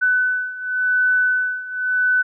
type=beating tone pair; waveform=sine; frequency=1500 / 1500.91 Hz; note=F#6 / F#6; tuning=+23 / +24 cents; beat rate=0.91 Hz; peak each=-21 / -18 dBFS; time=0.01-2.23 s; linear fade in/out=20 ms; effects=none